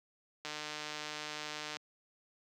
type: click train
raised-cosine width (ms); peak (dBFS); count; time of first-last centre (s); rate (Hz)
0.2; -23; 200; 0.45-1.768; 151
effects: high-pass 200 Hz 12 dB/octave